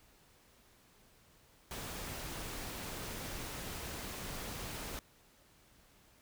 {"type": "noise", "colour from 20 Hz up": "pink", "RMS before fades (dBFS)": -43, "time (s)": [1.71, 4.99], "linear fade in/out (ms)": 0, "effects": ["pink hiss -65 dBFS RMS until 6.21 s"]}